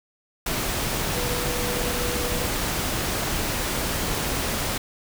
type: tone in noise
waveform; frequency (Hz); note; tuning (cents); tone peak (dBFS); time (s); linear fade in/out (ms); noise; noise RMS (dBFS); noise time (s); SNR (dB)
sine; 488.9; B4; -18; -31; 1.14-2.47; 5; pink; -26; 0.46-4.78; -8
effects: none